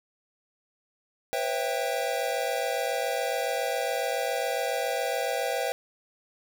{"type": "chord", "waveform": "square", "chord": "C# half-diminished seventh", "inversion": "third", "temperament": "equal with one note detuned", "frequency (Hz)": [493.9, 541.1, 659.3, 784], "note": ["B4", "C#5", "E5", "G5"], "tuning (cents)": [0, -42, 0, 0], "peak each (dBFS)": -33, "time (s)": [1.33, 5.72], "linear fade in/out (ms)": 0, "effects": []}